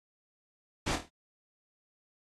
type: noise with echo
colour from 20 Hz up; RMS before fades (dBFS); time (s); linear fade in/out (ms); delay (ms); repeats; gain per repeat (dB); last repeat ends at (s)
pink; -32; 0.86-0.96; 10; 26; 5; -6; 1.09
effects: low-pass 7000 Hz 12 dB/octave + AAC 32 kbps